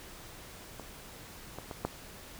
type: clicks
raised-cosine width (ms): 1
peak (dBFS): -28 / -26 / -24 / -16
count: 4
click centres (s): 0.797 / 1.586 / 1.712 / 1.85
effects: pink hiss -49 dBFS RMS until 2.39 s